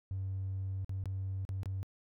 triangle tone with dropouts, 95.8 Hz, G2, 39 cents flat, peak -31 dBFS, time 0.11-1.83 s, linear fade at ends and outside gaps 0 ms, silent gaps 0.846-0.894 / 1.039-1.057 / 1.451-1.491 / 1.632-1.658 s, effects tanh soft clip ceiling -31 dBFS

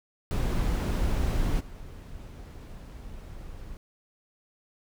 brown noise with level steps, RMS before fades -26 / -42 dBFS, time 0.31-3.77 s, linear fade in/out 0 ms, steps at 1.59 s, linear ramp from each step 20 ms, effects none

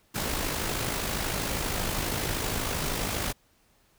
pink noise with amplitude modulation, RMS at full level -28 dBFS, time 0.14-3.33 s, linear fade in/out 20 ms, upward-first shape sine, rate 52.6 Hz, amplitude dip 45%, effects pink hiss -65 dBFS RMS until 3.98 s

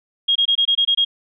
sine tone bursts, 3264 Hz, G#7, 31 cents flat, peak -13 dBFS, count 8, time 0.28-1.049 s, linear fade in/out 10 ms, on 76 ms, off 23 ms, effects none

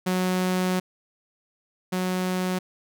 sawtooth tone pair in turn, 183.8 / 183.8 Hz, F#3 / F#3, -11 / -11 cents, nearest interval unison, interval 0 cents, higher neither, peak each -18 / -20 dBFS, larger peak first, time 0.06-0.8 / 1.92-2.59 s, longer first, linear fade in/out 10 ms, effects none

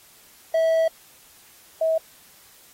triangle / sine tone pair in turn, 650 / 644.4 Hz, E5 / E5, -24 / -39 cents, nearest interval unison, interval 15 cents, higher first, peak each -15 / -18 dBFS, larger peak first, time 0.54-0.88 / 1.81-1.98 s, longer first, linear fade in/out 5 ms, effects white hiss -52 dBFS RMS until 2.73 s + AAC 48 kbps

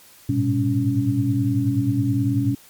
sine tone cluster, 103.3 / 112 / 122 / 199.8 / 280.1 Hz, G#2 / A2 / B2 / G3 / C#4, -9 / +31 / -21 / +33 / +18 cents, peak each -28 / -25 / -22 / -30 / -21 dBFS, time 0.29-2.55 s, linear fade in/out 5 ms, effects white hiss -49 dBFS RMS until 2.69 s + MP3 96 kbps

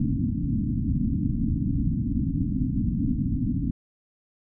white low-pass noise, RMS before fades -25 dBFS, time 0-3.71 s, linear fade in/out 5 ms, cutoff 290 Hz, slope 96 dB/octave, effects none

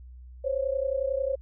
sine tone pair together, 523.3 / 554.4 Hz, C5 / C#5, 0 / 0 cents, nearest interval minor second, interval 100 cents, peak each -28 dBFS, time 0.44-1.36 s, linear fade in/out 10 ms, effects added 62 Hz sine -43 dBFS peak until 1.41 s

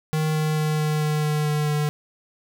square tone with pitch steps, 155.56 / 154.66 / 153.77 / 152.89 / 152.01 / 151.13 / 150.26 / 149.4 Hz, D#3 / D#3 / D#3 / D#3 / D#3 / D3 / D3 / D3, 0 / -10 / -20 / -30 / -40 / +50 / +40 / +30 cents, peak -21 dBFS, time 0.13-1.89 s, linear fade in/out 0 ms, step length 220 ms, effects none

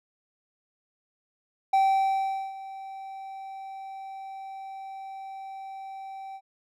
triangle tone with ADSR envelope, 775 Hz, G5, 20 cents flat, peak -16 dBFS, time 1.73-6.41 s, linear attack 7 ms, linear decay 790 ms, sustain -19 dB, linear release 57 ms, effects none

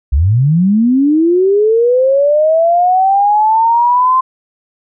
sine linear sweep, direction up, 60.2 to 1046.5 Hz, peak -7 dBFS, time 0.12-4.21 s, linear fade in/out 10 ms, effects none

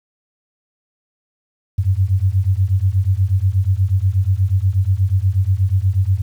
sine beating tone pair, 91.4 / 99.7 Hz, F#2 / G2, -21 / +30 cents, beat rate 8.3 Hz, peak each -16 dBFS, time 1.78-6.22 s, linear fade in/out 10 ms, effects 8-bit

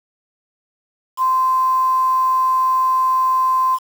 sine tone with quantisation, 1037 Hz, C6, 16 cents flat, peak -13 dBFS, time 1.17-3.79 s, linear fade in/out 50 ms, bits 6, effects none

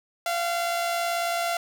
sawtooth tone pair together, 687 / 745.3 Hz, F5 / F#5, -29 / +12 cents, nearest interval minor second, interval 141 cents, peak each -21 / -32 dBFS, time 0.26-1.57 s, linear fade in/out 2 ms, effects none

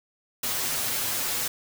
white noise with comb filter, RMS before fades -28 dBFS, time 0.43-1.48 s, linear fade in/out 5 ms, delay 8.1 ms, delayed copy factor +0.65, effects none

